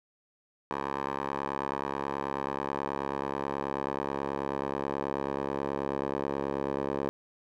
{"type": "tone with band-pass filter sweep", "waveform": "10% pulse", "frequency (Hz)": 69.3, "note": "C#2", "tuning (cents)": 0, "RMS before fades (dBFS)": -33, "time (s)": [0.71, 7.09], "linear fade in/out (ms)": 0, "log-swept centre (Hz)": [920, 590], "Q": 1.6, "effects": []}